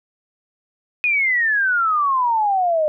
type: exponential sweep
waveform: sine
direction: down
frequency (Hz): 2500 to 598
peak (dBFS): -15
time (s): 1.04-2.88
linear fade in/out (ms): 0
effects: none